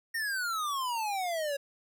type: exponential sweep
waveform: square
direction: down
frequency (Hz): 1864.7 to 550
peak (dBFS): -31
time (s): 0.14-1.57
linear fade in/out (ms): 10
effects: none